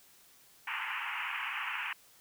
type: band-pass noise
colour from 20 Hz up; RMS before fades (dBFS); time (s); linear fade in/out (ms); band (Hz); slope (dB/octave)
white; -37; 0.67-1.93; 5; 830 to 2900; 96
effects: white hiss -61 dBFS RMS until 2.2 s